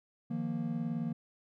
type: chord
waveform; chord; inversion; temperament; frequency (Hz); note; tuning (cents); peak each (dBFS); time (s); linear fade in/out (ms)
triangle; Eb suspended second; none; just; 155.56 / 175.01 / 233.3; Eb3 / F3 / Bb3; 0 / +4 / +2; -36 / -36 / -33; 0.3-1.13; 10
effects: none